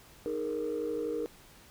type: chord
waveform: sine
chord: D# suspended fourth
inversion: none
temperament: just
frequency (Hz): 311.1 / 414.8 / 466.7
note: D#4 / G#4 / A#4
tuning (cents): 0 / -2 / +2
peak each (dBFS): -36 / -36 / -32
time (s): 0.26-1.26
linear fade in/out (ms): 0
effects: tanh soft clip ceiling -25 dBFS + pink hiss -56 dBFS RMS until 1.7 s